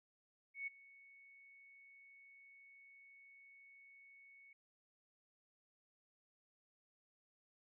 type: tone with ADSR envelope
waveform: sine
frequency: 2217 Hz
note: C#7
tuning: in tune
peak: -39 dBFS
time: 0.54-4.53 s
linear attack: 130 ms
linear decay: 16 ms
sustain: -21 dB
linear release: 3 ms
effects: none